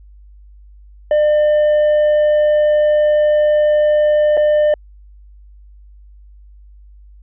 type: tone with dropouts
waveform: triangle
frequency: 601 Hz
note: D5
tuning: 40 cents sharp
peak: -8 dBFS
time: 1.11-4.74 s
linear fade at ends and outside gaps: 2 ms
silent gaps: 4.37-4.374 s
effects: added 50 Hz sine -39 dBFS peak until 7.22 s + resampled to 8000 Hz